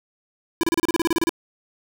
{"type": "tone bursts", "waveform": "square", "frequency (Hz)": 333.7, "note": "E4", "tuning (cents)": 21, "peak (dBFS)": -18, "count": 13, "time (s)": [0.61, 1.293], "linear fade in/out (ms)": 0, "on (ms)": 23, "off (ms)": 32, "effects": []}